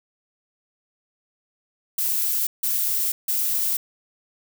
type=noise bursts; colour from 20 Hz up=violet; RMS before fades=-23 dBFS; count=3; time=1.98-3.77 s; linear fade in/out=5 ms; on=490 ms; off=160 ms; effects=none